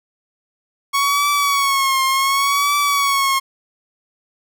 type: tone with vibrato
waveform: sawtooth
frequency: 1108.7 Hz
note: C#6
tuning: in tune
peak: -11 dBFS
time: 0.93-3.4 s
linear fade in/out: 20 ms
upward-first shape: triangle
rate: 0.68 Hz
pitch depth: 76 cents each way
effects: none